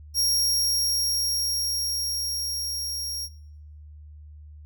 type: tone with level ramp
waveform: sawtooth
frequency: 5588 Hz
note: F8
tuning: in tune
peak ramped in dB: -17 to -27 dBFS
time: 0.14-3.29 s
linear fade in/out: 50 ms
effects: noise-tail reverb RT60 0.7 s tail -22 dB re dry + added 75 Hz sine -42 dBFS peak until 4.65 s